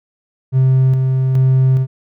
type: tone with tremolo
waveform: triangle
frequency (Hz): 131.1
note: C3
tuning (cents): +4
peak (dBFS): -6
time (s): 0.52-1.87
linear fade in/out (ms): 50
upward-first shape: square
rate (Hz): 1.2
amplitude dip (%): 35
effects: tanh soft clip ceiling -2 dBFS